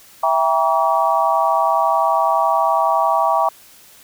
sine chord, E diminished seventh, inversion none, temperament just, 659.3 / 791.1 / 949.3 / 1139.2 Hz, E5 / G5 / Bb5 / Db6, 0 / +16 / +31 / +47 cents, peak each -19 dBFS, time 0.23-3.49 s, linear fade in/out 5 ms, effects white hiss -46 dBFS RMS until 4.03 s

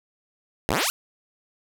5% pulse exponential sweep, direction up, 57.4 to 1529 Hz, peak -10 dBFS, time 0.69-0.9 s, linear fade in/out 0 ms, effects none

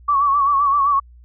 sine tone with vibrato, 1129 Hz, C#6, 31 cents sharp, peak -13 dBFS, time 0.08-1 s, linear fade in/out 10 ms, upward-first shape sine, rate 7.7 Hz, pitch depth 63 cents each way, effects added 60 Hz sine -42 dBFS peak until 1.24 s

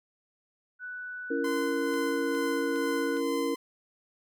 sine tone with pitch glide, 1486 to 1474.9 Hz, F#6 to F#6, +7 to -6 cents, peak -36 dBFS, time 0.79-3.21 s, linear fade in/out 50 ms, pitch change -13 cents, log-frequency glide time 1.6-2.7 s
sine chord, A# diminished, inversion first, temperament just, 279.7 / 335.6 / 466.2 Hz, C#4 / E4 / A#4, +16 / +31 / 0 cents, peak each -31 / -33 / -30 dBFS, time 1.3-3.55 s, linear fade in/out 10 ms
sawtooth tone with tremolo, 1030 Hz, C6, 28 cents flat, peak -31 dBFS, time 1.44-3.56 s, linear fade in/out 5 ms, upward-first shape sine, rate 2.2 Hz, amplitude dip 40%
click train, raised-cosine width 0.2 ms, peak -32 dBFS, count 4, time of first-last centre 1.94-3.17 s, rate 2.44 Hz
effects none

